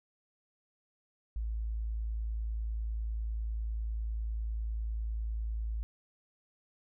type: tone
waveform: sine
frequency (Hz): 55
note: A1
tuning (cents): 0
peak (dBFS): -32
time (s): 1.36-5.83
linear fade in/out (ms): 0
effects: none